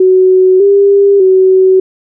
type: tone with pitch steps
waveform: sine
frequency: 372.8 / 399.5 / 376.5 Hz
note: F#4 / G4 / F#4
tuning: +13 / +33 / +30 cents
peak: -3 dBFS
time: 0-1.8 s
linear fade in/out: 5 ms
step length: 600 ms
effects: none